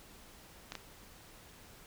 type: clicks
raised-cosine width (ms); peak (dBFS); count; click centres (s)
0.2; -23; 2; 0.721 / 0.753
effects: pink hiss -56 dBFS RMS until 1.86 s